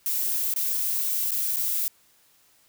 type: noise with dropouts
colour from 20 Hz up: violet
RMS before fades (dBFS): -26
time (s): 0.06-1.88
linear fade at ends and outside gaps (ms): 0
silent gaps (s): 0.538-0.562 / 1.308-1.318 / 1.56-1.568
effects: white hiss -61 dBFS RMS until 2.68 s